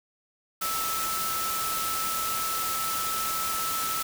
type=tone in noise; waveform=sine; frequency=1313 Hz; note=E6; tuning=7 cents flat; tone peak=-30 dBFS; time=0.61-4.03 s; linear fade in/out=10 ms; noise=white; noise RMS=-31 dBFS; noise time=0.61-4.03 s; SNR=-2 dB; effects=none